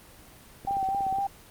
click train, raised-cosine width 2 ms, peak -27 dBFS, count 10, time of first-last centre 0.65-1.186 s, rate 16.8 Hz
sine tone with vibrato, 780 Hz, G5, 9 cents flat, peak -25 dBFS, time 0.67-1.27 s, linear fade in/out 5 ms, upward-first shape triangle, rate 4.1 Hz, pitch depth 41 cents each way
effects pink hiss -51 dBFS RMS until 1.5 s + Opus 24 kbps

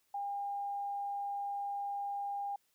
sine tone, 805 Hz, G5, 46 cents sharp, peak -35 dBFS, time 0.14-2.56 s, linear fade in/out 5 ms, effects white hiss -75 dBFS RMS until 2.74 s

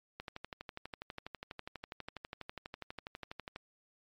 click train, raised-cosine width 0.3 ms, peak -26 dBFS, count 42, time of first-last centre 0.2-3.561 s, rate 12.2 Hz, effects MP3 64 kbps

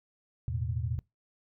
sine chord, E suspended fourth, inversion none, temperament equal, 82.41 / 110 / 123.47 Hz, E2 / A2 / B2, 0 / 0 / 0 cents, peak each -34 dBFS, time 0.48-0.99 s, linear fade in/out 0 ms, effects noise-tail reverb RT60 0.2 s tail -24 dB re dry

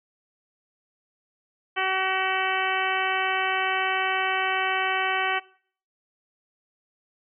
harmonic tone, 378.9 Hz, F#4, 41 cents sharp, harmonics 1 / 2 / 3 / 4 / 5 / 6 / 7 / 8, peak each -33 / -29 / -30 / -30 / -31 / -32 / -33 / -33 dBFS, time 1.76-5.4 s, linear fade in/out 20 ms, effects noise-tail reverb RT60 0.5 s tail -19 dB re dry

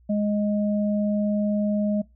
sine tone pair together, 207.9 / 623 Hz, G#3 / D#5, +2 / +2 cents, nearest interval octave + perfect fifth, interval 1900 cents, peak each -21 / -28 dBFS, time 0.09-2.02 s, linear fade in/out 10 ms, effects noise-tail reverb RT60 0.2 s tail -22 dB re dry + added 60 Hz sine -53 dBFS peak until 2.15 s

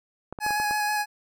clicks, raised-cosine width 1 ms, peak -21 dBFS, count 6, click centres 0.326 / 0.388 / 0.464 / 0.507 / 0.6 / 0.71 s
25% pulse tone with vibrato, 839 Hz, G#5, 17 cents sharp, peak -20 dBFS, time 0.4-1.06 s, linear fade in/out 50 ms, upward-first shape square, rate 6.2 Hz, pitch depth 11 cents each way
effects none

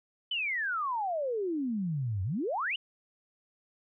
sine exponential two-way sweep, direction down then up, 3078 to 89.7 to 3078 Hz, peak -29 dBFS, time 0.31-2.76 s, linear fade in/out 5 ms, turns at 2.23 s, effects none

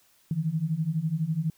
sine beating tone pair, 152.4 / 164.4 Hz, D#3 / E3, -36 / -4 cents, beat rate 12 Hz, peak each -29 / -27 dBFS, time 0.31-1.5 s, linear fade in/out 2 ms, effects white hiss -63 dBFS RMS until 1.57 s

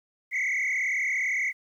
sine tone with frequency modulation, 2110 Hz, C7, 14 cents sharp, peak -22 dBFS, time 0.31-1.53 s, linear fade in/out 50 ms, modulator 37.6 Hz, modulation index 3.5, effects tanh soft clip ceiling -23 dBFS + 10-bit

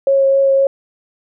sine tone with vibrato, 545 Hz, C#5, 29 cents flat, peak -9 dBFS, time 0.07-0.67 s, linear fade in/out 2 ms, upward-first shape triangle, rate 3.8 Hz, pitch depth 12 cents each way, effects none

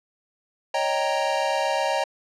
square chord, Eb dominant seventh, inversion third, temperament equal, 554.4 / 622.3 / 784 / 932.3 Hz, Db5 / Eb5 / G5 / Bb5, 0 / 0 / 0 / 0 cents, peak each -28 dBFS, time 0.74-2.04 s, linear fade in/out 5 ms, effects low-pass 6000 Hz 12 dB/octave

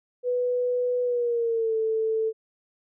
sine tone with pitch glide, 493.9 to 442.6 Hz, B4 to A4, 0 to +10 cents, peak -22 dBFS, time 0.23-2.33 s, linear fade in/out 50 ms, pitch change -190 cents, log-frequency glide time 1.03-1.76 s, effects none

